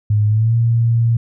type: tone with pitch glide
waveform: sine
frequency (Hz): 105.3 to 116.16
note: G#2 to A#2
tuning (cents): +24 to -6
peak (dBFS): -11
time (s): 0.1-1.17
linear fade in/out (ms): 5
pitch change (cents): +170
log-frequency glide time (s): 0.27-0.55
effects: none